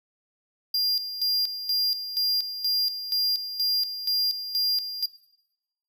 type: tone with tremolo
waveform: square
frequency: 4800 Hz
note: D8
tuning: 37 cents sharp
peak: -22 dBFS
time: 0.74-5.06 s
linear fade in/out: 5 ms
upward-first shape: square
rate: 2.1 Hz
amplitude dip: 70%
effects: noise-tail reverb RT60 0.9 s tail -20 dB re dry